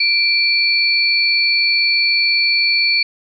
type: tone pair together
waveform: sine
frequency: 2349 / 4434 Hz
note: D7 / C#8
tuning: 0 / 0 cents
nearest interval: major seventh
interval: 1100 cents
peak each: -15 dBFS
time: 0-3.03 s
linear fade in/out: 5 ms
effects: none